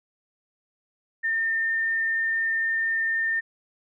sine tone with vibrato, 1811 Hz, A6, 49 cents sharp, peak -22 dBFS, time 1.23-3.41 s, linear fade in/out 20 ms, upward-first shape sine, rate 20 Hz, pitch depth 12 cents each way, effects none

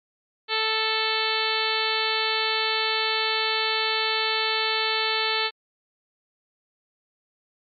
harmonic tone, 440 Hz, A4, in tune, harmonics 1 / 2 / 3 / 4 / 5 / 6 / 7 / 8 / 9 / 10, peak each -31 / -31 / -31 / -31 / -31 / -31 / -31 / -31 / -31 / -31 dBFS, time 0.48-5.51 s, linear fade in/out 50 ms, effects MP3 64 kbps

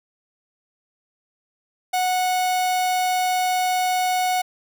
45% pulse tone, 735 Hz, F#5, 12 cents flat, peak -19 dBFS, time 1.93-4.42 s, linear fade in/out 10 ms, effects none

